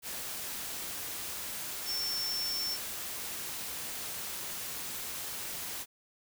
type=tone in noise; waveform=sine; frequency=5410 Hz; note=E8; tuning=44 cents sharp; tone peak=-32 dBFS; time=1.85-2.78 s; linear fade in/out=50 ms; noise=white; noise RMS=-39 dBFS; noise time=0.02-5.86 s; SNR=+4 dB; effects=none